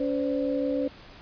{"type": "tone cluster", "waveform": "sine", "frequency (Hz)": [282.8, 513, 579], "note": ["C#4", "C5", "D5"], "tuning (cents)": [35, -34, -25], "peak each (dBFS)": [-27, -28, -33], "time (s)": [0, 0.88], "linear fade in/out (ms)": 5, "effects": ["pink hiss -48 dBFS RMS until 1.21 s", "resampled to 11025 Hz"]}